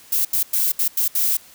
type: noise bursts at uneven times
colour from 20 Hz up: violet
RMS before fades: -19 dBFS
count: 6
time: 0.12-0.25 / 0.33-0.43 / 0.53-0.72 / 0.79-0.88 / 0.97-1.08 / 1.15-1.37 s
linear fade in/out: 5 ms
effects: white hiss -47 dBFS RMS until 1.54 s